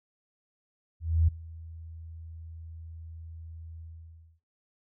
sine tone with ADSR envelope, 81.7 Hz, E2, 15 cents flat, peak -18 dBFS, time 1-4.4 s, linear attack 280 ms, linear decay 8 ms, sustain -23 dB, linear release 600 ms, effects noise-tail reverb RT60 0.4 s tail -23 dB re dry

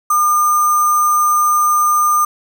sine tone with sample-and-hold, 1206 Hz, D6, 46 cents sharp, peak -10 dBFS, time 0.1-2.25 s, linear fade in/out 5 ms, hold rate 7350 Hz, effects none

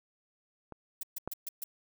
clicks, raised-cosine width 1 ms, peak -30 / -21 dBFS, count 2, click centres 0.723 / 1.276 s
violet noise bursts, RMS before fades -37 dBFS, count 5, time 1.01-1.64 s, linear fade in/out 5 ms, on 22 ms, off 130 ms
effects none

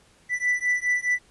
triangle beating tone pair, 1975.5 / 1980.3 Hz, B6 / B6, 0 / +4 cents, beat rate 4.8 Hz, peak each -23 dBFS, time 0.29-1.19 s, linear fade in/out 50 ms, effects pink hiss -58 dBFS RMS until 1.3 s + resampled to 24000 Hz

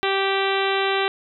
harmonic tone, 390 Hz, G4, 9 cents flat, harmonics 1 / 2 / 3 / 4 / 5 / 6 / 7 / 8 / 9 / 10, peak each -23 / -26 / -28 / -29 / -30 / -31 / -31 / -32 / -33 / -33 dBFS, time 0.03-1.08 s, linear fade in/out 0 ms, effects none

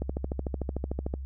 click train, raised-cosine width 2 ms, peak -18 dBFS, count 16, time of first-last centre 0.02-1.139 s, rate 13.4 Hz, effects added 67 Hz sine -34 dBFS peak until 1.25 s

